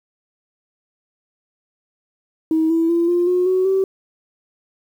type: tone with pitch steps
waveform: sine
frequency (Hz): 319.2 / 329.1 / 339.4 / 349.9 / 360.8 / 372 / 383.6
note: D#4 / E4 / F4 / F4 / F#4 / F#4 / G4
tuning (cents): +44 / -3 / -49 / +3 / -44 / +9 / -37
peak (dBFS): -13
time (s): 2.51-3.84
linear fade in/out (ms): 2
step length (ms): 190
effects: tanh soft clip ceiling -9 dBFS + 8-bit